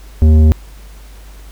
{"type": "tone with tanh clipping", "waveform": "sine", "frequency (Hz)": 77.9, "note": "D#2", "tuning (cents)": 3, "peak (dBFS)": -6, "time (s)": [0.22, 0.52], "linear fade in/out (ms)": 0, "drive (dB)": 11, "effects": ["added 50 Hz sine -33 dBFS peak until 1.51 s", "pink hiss -44 dBFS RMS until 1.51 s"]}